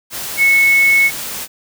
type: tone in noise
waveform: sine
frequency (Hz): 2200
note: C#7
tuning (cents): -14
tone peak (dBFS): -8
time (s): 0.37-1.11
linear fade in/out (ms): 50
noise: white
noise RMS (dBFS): -25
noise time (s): 0.1-1.48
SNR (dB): +14
effects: none